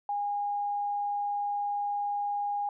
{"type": "tone", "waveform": "sine", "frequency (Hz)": 817, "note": "G#5", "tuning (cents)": -29, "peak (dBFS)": -28, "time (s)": [0.09, 2.69], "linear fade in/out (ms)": 2, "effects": []}